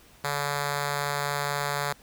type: tone with notch filter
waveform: 5% pulse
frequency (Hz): 143.8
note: D3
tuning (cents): -36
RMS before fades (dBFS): -29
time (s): 0.24-1.93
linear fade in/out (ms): 5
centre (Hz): 290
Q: 1.2
effects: pink hiss -55 dBFS RMS until 2.02 s